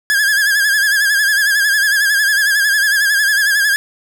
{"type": "tone with vibrato", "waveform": "45% pulse", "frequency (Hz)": 1658, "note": "G#6", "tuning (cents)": -3, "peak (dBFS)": -11, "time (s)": [0.1, 3.76], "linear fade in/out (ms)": 0, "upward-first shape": "sine", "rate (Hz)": 11, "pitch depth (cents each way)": 75, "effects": []}